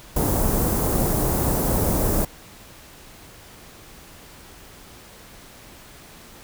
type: band-stop noise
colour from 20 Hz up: pink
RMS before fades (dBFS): -21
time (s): 0.16-2.25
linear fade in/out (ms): 5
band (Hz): 770 to 11000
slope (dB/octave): 12
effects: pink hiss -45 dBFS RMS until 6.43 s